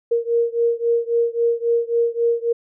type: beating tone pair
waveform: sine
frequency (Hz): 466.2 / 469.9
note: A#4 / A#4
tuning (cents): 0 / +14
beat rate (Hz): 3.7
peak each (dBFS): -19 / -20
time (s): 0.11-2.53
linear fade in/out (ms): 10
effects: none